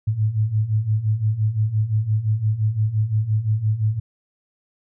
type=beating tone pair; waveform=sine; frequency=104.7 / 110.5 Hz; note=G#2 / A2; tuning=+15 / +8 cents; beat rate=5.8 Hz; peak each=-23 / -19 dBFS; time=0.07-4 s; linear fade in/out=10 ms; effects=none